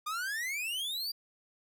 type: exponential sweep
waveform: 45% pulse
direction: up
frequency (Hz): 1195 to 4813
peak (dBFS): -33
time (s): 0.06-1.12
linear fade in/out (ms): 10
effects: none